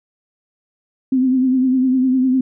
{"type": "tone with vibrato", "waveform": "sine", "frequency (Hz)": 258.3, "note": "C4", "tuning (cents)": -22, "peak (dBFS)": -12, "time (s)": [1.12, 2.41], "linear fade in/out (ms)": 5, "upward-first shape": "triangle", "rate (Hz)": 9.9, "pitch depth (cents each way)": 58, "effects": []}